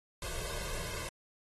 pink noise with comb filter, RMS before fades -39 dBFS, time 0.22-1.09 s, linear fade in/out 2 ms, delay 1.9 ms, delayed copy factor +1, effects AAC 32 kbps

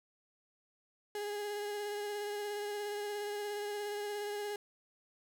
35% pulse tone with vibrato, 413 Hz, G#4, 10 cents flat, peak -35 dBFS, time 1.15-4.56 s, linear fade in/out 2 ms, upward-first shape triangle, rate 17 Hz, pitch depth 25 cents each way, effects none

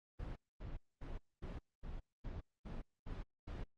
brown noise bursts, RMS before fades -45 dBFS, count 9, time 0.19-3.64 s, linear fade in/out 10 ms, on 170 ms, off 240 ms, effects low-pass 4000 Hz 12 dB/octave + Opus 24 kbps

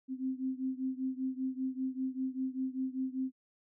sine beating tone pair, 259.3 / 264.4 Hz, C4 / C4, -15 / +18 cents, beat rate 5.1 Hz, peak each -35 / -37 dBFS, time 0.08-3.32 s, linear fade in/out 50 ms, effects none

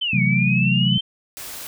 sine exponential two-way sweep, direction down then up, 3136 to 2204 to 3136 Hz, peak -20 dBFS, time 0.01-1.01 s, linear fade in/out 10 ms, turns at 0.22 s
sine chord, F# half-diminished seventh, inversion second, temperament equal, 130.81 / 164.81 / 185 / 220 Hz, C3 / E3 / F#3 / A3, 0 / 0 / 0 / 0 cents, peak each -20 / -25 / -20 / -25 dBFS, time 0.13-0.98 s, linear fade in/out 5 ms
white noise, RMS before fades -34 dBFS, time 1.37-1.67 s, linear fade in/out 0 ms
effects none

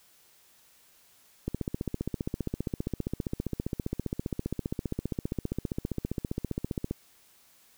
click train, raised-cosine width 3 ms, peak -17 dBFS, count 83, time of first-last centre 1.48-6.91 s, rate 15.1 Hz, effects white hiss -61 dBFS RMS until 7.77 s

